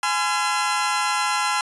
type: tone cluster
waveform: sawtooth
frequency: 836 / 1021 / 1364 Hz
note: G#5 / C6 / F6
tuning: +11 / -43 / -41 cents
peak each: -21 dBFS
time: 0.03-1.61 s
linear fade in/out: 2 ms
effects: resampled to 24000 Hz